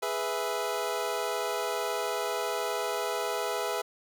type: chord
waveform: 25% pulse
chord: E major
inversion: first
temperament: equal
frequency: 415.3 / 493.9 / 659.3 Hz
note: G#4 / B4 / E5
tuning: 0 / 0 / 0 cents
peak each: -30 dBFS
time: 0.02-3.82 s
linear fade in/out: 10 ms
effects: none